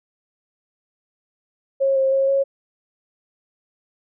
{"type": "tone with pitch steps", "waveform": "sine", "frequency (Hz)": [543, 534, 541, 548], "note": ["C#5", "C5", "C#5", "C#5"], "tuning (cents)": [-36, 35, -42, -20], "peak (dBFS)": -15, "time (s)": [1.8, 2.44], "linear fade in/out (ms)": 20, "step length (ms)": 160, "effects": []}